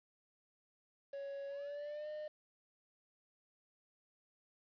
triangle tone with pitch glide, 557 to 607.4 Hz, C#5 to D#5, +8 to -42 cents, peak -40 dBFS, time 1.13-2.28 s, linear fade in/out 5 ms, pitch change +150 cents, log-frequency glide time 1.48-2.09 s, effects resampled to 11025 Hz + 11-bit

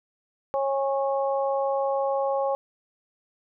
harmonic tone, 273.8 Hz, C#4, 21 cents flat, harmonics 2 / 3 / 4, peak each -24 / -28 / -33 dBFS, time 0.54-2.55 s, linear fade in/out 0 ms, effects none

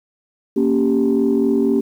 sine chord, G diminished, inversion first, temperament equal, 233.1 / 277.2 / 392 Hz, Bb3 / Db4 / G4, 0 / 0 / 0 cents, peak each -17 dBFS, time 0.56-1.81 s, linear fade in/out 10 ms, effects tanh soft clip ceiling -7 dBFS + 8-bit

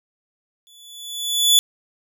sawtooth tone with exponential growth, 3450 Hz, A7, 35 cents flat, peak -6 dBFS, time 0.67-1.59 s, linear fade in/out 0 ms, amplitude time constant 200 ms, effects none

